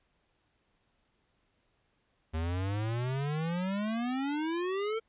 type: exponential sweep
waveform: square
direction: up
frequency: 78 to 455.5 Hz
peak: -31 dBFS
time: 2.33-5 s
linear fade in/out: 20 ms
effects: pink hiss -74 dBFS RMS until 5.08 s + resampled to 8000 Hz